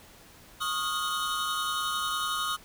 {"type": "tone cluster", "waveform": "square", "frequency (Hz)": [1097, 1243, 1414, 3008, 3718], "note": ["C#6", "D#6", "F6", "F#7", "A#7"], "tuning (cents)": [-18, -2, 21, 28, -5], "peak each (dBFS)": [-38, -32, -37, -38, -37], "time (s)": [0.6, 2.57], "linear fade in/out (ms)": 20, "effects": ["pink hiss -53 dBFS RMS until 2.64 s"]}